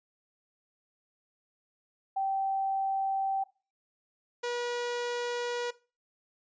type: tone pair in turn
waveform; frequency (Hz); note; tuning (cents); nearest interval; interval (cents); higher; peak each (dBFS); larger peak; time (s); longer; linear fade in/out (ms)
sine / sawtooth; 777 / 482.7; G5 / B4; -16 / -40; minor sixth; 824; first; -27 / -27; neither; 2.16-3.44 / 4.43-5.71; neither; 10
effects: noise-tail reverb RT60 0.3 s tail -18 dB re dry + resampled to 16000 Hz